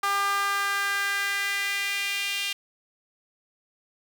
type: tone with high-pass filter sweep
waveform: sawtooth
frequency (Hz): 399.5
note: G4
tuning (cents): +33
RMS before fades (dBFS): -27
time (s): 0.03-2.53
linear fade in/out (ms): 5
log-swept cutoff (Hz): 1100 to 2800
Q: 3.1
effects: none